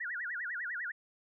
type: tone with vibrato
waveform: sine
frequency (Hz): 1661.2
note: G#6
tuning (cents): 0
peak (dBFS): -35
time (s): 0-0.92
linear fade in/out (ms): 10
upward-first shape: sine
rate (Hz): 10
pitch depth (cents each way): 290
effects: none